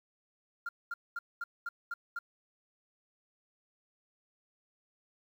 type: tone bursts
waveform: sine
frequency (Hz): 1396.9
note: F6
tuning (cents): 0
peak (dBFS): -32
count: 7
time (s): 0.66-2.19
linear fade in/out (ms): 5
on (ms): 30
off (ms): 220
effects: tanh soft clip ceiling -32 dBFS + 10-bit